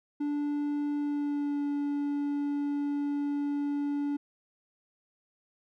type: tone with pitch glide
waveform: triangle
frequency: 291.5 to 287.5 Hz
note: D4 to D4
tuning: -13 to -37 cents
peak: -26 dBFS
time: 0.2-4.17 s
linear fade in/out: 10 ms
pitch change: -24 cents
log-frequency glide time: 0.97-1.63 s
effects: none